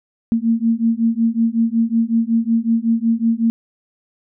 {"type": "beating tone pair", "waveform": "sine", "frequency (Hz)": [226, 231.4], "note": ["A3", "A#3"], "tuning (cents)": [47, -13], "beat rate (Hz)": 5.4, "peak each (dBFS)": -17, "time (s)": [0.32, 3.5], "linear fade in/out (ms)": 0, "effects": []}